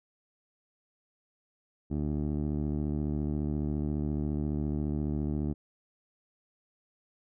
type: tone with low-pass filter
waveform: 15% pulse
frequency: 74.5 Hz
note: D2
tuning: 25 cents sharp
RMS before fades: -31 dBFS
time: 1.9-5.54 s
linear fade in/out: 20 ms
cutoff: 370 Hz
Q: 1.3
effects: none